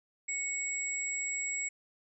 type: tone pair together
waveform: sine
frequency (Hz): 2211 / 7704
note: C#7 / B8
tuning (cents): -5 / -44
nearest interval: octave + minor seventh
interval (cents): 2161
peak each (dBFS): -35 / -35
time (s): 0.28-1.69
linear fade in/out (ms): 10
effects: none